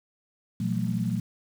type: tone cluster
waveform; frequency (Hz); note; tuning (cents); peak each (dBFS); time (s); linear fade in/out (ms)
sine; 120 / 170.7 / 187.4 / 222.1; B2 / F3 / F#3 / A3; -49 / -39 / +22 / +16; -30 / -32 / -29 / -31; 0.6-1.2; 5
effects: 8-bit